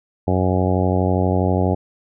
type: harmonic tone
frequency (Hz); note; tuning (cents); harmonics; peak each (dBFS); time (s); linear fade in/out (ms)
92.3; F#2; -4; 1 / 2 / 3 / 4 / 5 / 6 / 7 / 8 / 9; -19 / -22 / -24 / -25 / -26 / -27 / -27 / -28 / -29; 0.27-1.75; 10
effects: none